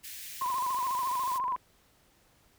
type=high-pass noise; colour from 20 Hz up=white; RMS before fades=-43 dBFS; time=0.03-1.39 s; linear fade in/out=20 ms; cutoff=1700 Hz; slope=48 dB/octave
type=tone with vibrato; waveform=sine; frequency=1023 Hz; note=C6; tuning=39 cents flat; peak=-28 dBFS; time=0.41-1.56 s; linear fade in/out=5 ms; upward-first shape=sine; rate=14 Hz; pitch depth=85 cents each way
type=click train; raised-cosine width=0.5 ms; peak=-30 dBFS; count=29; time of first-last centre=0.42-1.563 s; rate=24.5 Hz
effects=pink hiss -65 dBFS RMS until 2.58 s